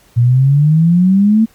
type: exponential sweep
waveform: sine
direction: up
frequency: 116.54 to 226.7 Hz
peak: -6 dBFS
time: 0.16-1.46 s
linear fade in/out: 20 ms
effects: pink hiss -49 dBFS RMS until 1.54 s + MP3 96 kbps